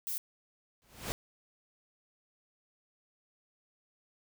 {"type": "noise", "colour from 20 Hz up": "violet", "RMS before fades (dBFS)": -36, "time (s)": [0.07, 0.18], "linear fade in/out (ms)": 0}
{"type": "noise with exponential growth", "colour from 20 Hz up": "pink", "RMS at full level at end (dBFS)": -33, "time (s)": [0.82, 1.12], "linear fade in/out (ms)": 0, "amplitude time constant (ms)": 65}
{"effects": []}